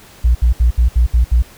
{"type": "tone bursts", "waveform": "sine", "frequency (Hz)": 59.5, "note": "A#1", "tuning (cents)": 36, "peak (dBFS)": -6, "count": 7, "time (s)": [0.24, 1.424], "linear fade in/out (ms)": 10, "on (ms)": 110, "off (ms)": 69, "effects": ["tanh soft clip ceiling -5 dBFS", "pink hiss -42 dBFS RMS until 1.57 s"]}